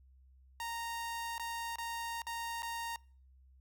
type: tone with dropouts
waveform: sawtooth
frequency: 928 Hz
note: A#5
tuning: 8 cents flat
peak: -34 dBFS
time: 0.6-2.96 s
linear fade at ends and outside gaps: 1 ms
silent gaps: 1.381-1.396 / 1.758-1.784 / 2.219-2.268 / 2.622-2.63 s
effects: noise-tail reverb RT60 0.5 s tail -26 dB re dry + added 65 Hz sine -59 dBFS peak until 3.6 s